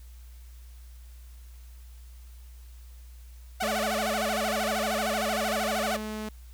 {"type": "tone with vibrato", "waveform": "sawtooth", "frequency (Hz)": 659.3, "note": "E5", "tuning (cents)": 0, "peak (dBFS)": -23, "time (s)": [3.6, 5.97], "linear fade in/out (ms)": 10, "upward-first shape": "sine", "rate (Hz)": 13, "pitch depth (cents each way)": 260}
{"type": "tone", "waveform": "sawtooth", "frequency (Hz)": 215.1, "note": "A3", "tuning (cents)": -39, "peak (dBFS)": -29, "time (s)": [3.62, 6.29], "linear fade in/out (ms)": 5}
{"effects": ["added 60 Hz sine -44 dBFS peak until 6.53 s", "white hiss -60 dBFS RMS until 6.53 s"]}